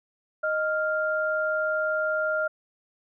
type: tone pair together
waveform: sine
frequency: 622.2 / 1396.9 Hz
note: D#5 / F6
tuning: 0 / 0 cents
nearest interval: octave + major second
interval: 1400 cents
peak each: -26 dBFS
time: 0.43-2.48 s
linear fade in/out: 10 ms
effects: none

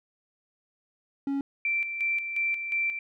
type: tone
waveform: triangle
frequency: 277.2 Hz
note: C#4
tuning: in tune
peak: -24 dBFS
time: 1.27-1.41 s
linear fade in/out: 2 ms
type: tone with tremolo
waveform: sine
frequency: 2346 Hz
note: D7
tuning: 2 cents flat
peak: -24 dBFS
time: 1.65-2.99 s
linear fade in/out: 2 ms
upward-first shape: square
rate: 2.8 Hz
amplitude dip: 55%
effects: none

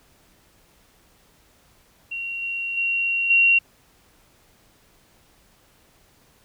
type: tone with level steps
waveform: sine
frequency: 2748 Hz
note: F7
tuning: 29 cents flat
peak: -27 / -25 / -20 / -13 dBFS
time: 2.11-3.59 s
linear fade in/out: 10 ms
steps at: 2.42 / 2.77 / 3.3 s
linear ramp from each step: 5 ms
effects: pink hiss -58 dBFS RMS until 6.44 s

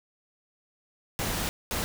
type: noise bursts at uneven times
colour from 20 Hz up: pink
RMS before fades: -30 dBFS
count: 2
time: 1.19-1.49 / 1.71-1.84 s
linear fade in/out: 0 ms
effects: none

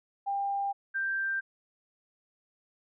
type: tone pair in turn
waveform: sine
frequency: 797 / 1575.7 Hz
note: G5 / G6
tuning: +28 / +9 cents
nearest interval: octave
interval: 1181 cents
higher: second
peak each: -28 / -28 dBFS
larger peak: neither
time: 0.26-0.73 / 0.94-1.41 s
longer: neither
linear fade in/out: 20 ms
effects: none

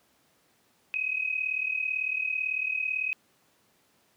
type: tone pair together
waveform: sine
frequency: 2519 / 2557 Hz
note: D#7 / D#7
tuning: +21 / +47 cents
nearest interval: unison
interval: 26 cents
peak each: -29 / -31 dBFS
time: 0.94-3.13 s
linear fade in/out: 0 ms
effects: pink hiss -66 dBFS RMS until 4.16 s + high-pass 150 Hz 12 dB/octave

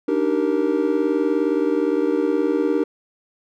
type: chord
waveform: triangle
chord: Eb major seventh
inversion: third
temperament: just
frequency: 291.7 / 311.1 / 388.9 / 466.7 Hz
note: D4 / Eb4 / G4 / Bb4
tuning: -12 / 0 / -14 / +2 cents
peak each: -21 dBFS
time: 0.08-2.84 s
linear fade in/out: 5 ms
effects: none

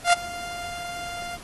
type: tone with ADSR envelope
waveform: sawtooth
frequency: 698.5 Hz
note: F5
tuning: in tune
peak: -9 dBFS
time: 0.04-1.38 s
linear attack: 89 ms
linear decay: 17 ms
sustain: -20 dB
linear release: 36 ms
effects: pink hiss -44 dBFS RMS until 1.43 s + AAC 32 kbps

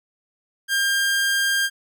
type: tone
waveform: sawtooth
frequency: 1602 Hz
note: G6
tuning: 37 cents sharp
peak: -15 dBFS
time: 0.68-1.7 s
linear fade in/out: 50 ms
effects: none

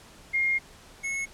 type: tone pair in turn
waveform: sine / square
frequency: 2130 / 2187 Hz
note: C7 / C#7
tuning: +30 / -24 cents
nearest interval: unison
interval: 46 cents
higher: second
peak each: -22 / -29 dBFS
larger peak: first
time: 0.33-0.59 / 1.03-1.26 s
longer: first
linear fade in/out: 20 ms
effects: pink hiss -51 dBFS RMS until 1.33 s + low-pass 10000 Hz 12 dB/octave

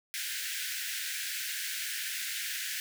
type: high-pass noise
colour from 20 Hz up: pink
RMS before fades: -36 dBFS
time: 0.14-2.8 s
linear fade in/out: 0 ms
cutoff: 1500 Hz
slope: 96 dB/octave
effects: none

